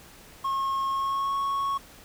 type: tone with pitch glide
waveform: triangle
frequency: 1083 to 1105.1 Hz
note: C#6 to C#6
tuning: -41 to -6 cents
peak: -23 dBFS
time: 0.44-1.78 s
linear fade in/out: 10 ms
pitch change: +35 cents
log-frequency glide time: 0.9-1.38 s
effects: pink hiss -50 dBFS RMS until 2.04 s